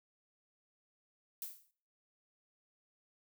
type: noise with exponential decay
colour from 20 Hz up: violet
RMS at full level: -39 dBFS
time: 1.42-1.71 s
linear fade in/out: 1 ms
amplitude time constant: 61 ms
effects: noise-tail reverb RT60 0.5 s tail -21 dB re dry